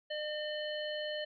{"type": "harmonic tone", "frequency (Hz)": 605, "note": "D#5", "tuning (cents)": -49, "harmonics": [1, 3, 5, 7], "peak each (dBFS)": [-37, -43, -42, -48], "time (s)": [0.1, 1.25], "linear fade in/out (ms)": 10, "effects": []}